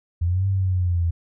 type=linear two-way sweep; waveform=sine; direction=up then down; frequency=83.4 to 98 to 83.4 Hz; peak=-18 dBFS; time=0.21-1.11 s; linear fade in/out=10 ms; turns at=0.47 s; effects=none